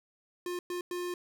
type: tone bursts at uneven times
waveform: square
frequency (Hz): 355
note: F4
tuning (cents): +28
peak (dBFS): -34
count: 3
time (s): 0.46-0.59 / 0.7-0.81 / 0.91-1.14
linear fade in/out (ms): 2
effects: none